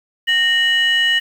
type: tone pair together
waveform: sine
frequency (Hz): 1848.9 / 2935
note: A#6 / F#7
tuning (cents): -15 / -15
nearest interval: minor sixth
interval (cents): 800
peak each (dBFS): -14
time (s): 0.27-1.2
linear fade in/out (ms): 20
effects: tanh soft clip ceiling -8 dBFS + 7-bit